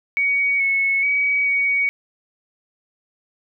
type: tone with pitch steps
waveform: sine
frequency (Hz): 2247 / 2199 / 2267 / 2246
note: C#7 / C#7 / C#7 / C#7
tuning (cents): +23 / -14 / +38 / +22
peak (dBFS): -16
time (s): 0.17-1.89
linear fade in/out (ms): 0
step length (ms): 430
effects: none